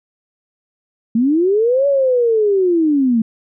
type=linear two-way sweep; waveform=sine; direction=up then down; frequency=217.1 to 570 to 217.1 Hz; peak=-11 dBFS; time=1.15-3.22 s; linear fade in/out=5 ms; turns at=1.87 s; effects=none